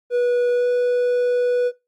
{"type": "tone with pitch glide", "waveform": "triangle", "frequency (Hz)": [487.3, 491], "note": ["B4", "B4"], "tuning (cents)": [-23, -10], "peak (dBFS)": -14, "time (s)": [0.1, 1.72], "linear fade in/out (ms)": 50, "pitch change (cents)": 13, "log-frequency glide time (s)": [0.54, 0.67], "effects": ["noise-tail reverb RT60 0.2 s tail -17 dB re dry", "Opus 32 kbps"]}